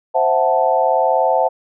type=chord; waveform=sine; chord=F# half-diminished seventh; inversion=second; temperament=equal; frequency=523.3 / 659.3 / 740 / 880 Hz; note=C5 / E5 / F#5 / A5; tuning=0 / 0 / 0 / 0 cents; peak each=-18 dBFS; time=0.14-1.49 s; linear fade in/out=20 ms; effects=none